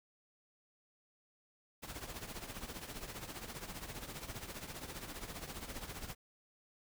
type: noise with tremolo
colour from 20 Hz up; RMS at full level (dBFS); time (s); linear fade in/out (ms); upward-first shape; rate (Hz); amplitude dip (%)
pink; -43; 1.82-6.15; 20; triangle; 15; 75
effects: none